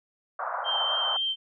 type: band-pass noise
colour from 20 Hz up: white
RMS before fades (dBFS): -32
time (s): 0.39-1.17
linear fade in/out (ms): 5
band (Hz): 590 to 1400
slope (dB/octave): 48
type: tone with vibrato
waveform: sine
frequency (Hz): 3136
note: G7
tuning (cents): 0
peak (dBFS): -25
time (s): 0.64-1.36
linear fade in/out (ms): 50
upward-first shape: sine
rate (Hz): 3.9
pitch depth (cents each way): 11
effects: none